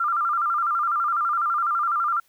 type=tone with vibrato; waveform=sine; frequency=1281 Hz; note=E6; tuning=50 cents flat; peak=-20 dBFS; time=0-2.2 s; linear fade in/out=5 ms; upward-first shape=square; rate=12 Hz; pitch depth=110 cents each way; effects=white hiss -63 dBFS RMS until 2.28 s